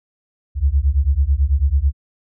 sine beating tone pair, 65.41 / 74.51 Hz, C2 / D2, 0 / +26 cents, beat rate 9.1 Hz, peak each -16 dBFS, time 0.55-1.93 s, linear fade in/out 50 ms, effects none

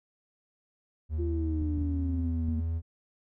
triangle tone with pitch glide, 77.78 to 82.17 Hz, D#2 to E2, 0 to -5 cents, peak -26 dBFS, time 1.09-2.82 s, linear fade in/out 50 ms, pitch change +95 cents, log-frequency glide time 1.29-2.51 s
sine exponential sweep, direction down, 349.2 to 230 Hz, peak -32 dBFS, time 1.18-2.61 s, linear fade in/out 20 ms
clicks, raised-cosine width 5 ms, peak -29 dBFS, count 4, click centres 1.621 / 1.777 / 1.818 / 2.487 s
effects none

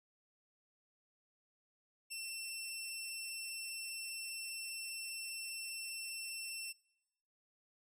15% pulse tone, 2695 Hz, E7, 38 cents sharp, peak -35 dBFS, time 2.1-6.73 s, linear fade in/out 20 ms, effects noise-tail reverb RT60 1.0 s tail -24 dB re dry

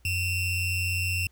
square ring-modulated tone, 1318.5 Hz, E6, in tune, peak -23 dBFS, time 0.05-1.27 s, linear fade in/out 2 ms, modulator 1410 Hz, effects added 60 Hz sine -58 dBFS peak until 1.31 s + pink hiss -67 dBFS RMS until 1.31 s

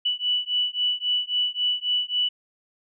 sine beating tone pair, 2960 / 2963.7 Hz, F#7 / F#7, 0 / +2 cents, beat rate 3.7 Hz, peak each -25 dBFS, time 0.05-2.29 s, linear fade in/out 10 ms, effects none

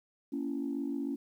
sine chord, A# diminished, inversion none, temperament just, 233.1 / 279.7 / 335.6 Hz, A#3 / C#4 / E4, 0 / +16 / +31 cents, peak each -38 / -33 / -39 dBFS, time 0.32-1.16 s, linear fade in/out 10 ms, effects tanh soft clip ceiling -25 dBFS + 11-bit

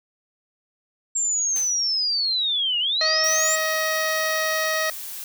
sine linear two-way sweep, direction down then up, 7459 to 2794 to 7459 Hz, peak -20 dBFS, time 1.15-3.56 s, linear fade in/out 10 ms, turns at 2.79 s
white noise with exponential decay, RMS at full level -33 dBFS, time 1.56-1.86 s, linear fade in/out 0 ms, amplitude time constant 64 ms
harmonic tone, 631 Hz, D#5, 24 cents sharp, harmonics 1 / 2 / 3 / 4 / 5 / 6 / 7 / 8 / 9 / 10, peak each -26 / -29 / -25 / -35 / -40 / -35 / -35 / -39 / -33 / -46 dBFS, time 3.01-4.9 s, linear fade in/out 2 ms
blue noise, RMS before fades -34 dBFS, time 3.24-5.24 s, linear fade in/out 0 ms
effects none

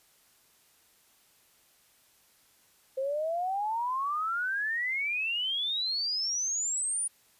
sine exponential sweep, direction up, 520 to 9700 Hz, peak -28 dBFS, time 2.97-7.08 s, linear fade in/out 10 ms, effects white hiss -64 dBFS RMS until 7.39 s + resampled to 32000 Hz

